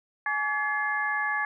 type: tone cluster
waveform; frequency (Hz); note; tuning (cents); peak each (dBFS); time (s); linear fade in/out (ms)
sine; 842 / 1144 / 1707 / 2100; G#5 / D6 / G#6 / C7; +24 / -46 / +47 / +6; -32 / -33 / -27 / -36; 0.26-1.45; 2
effects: none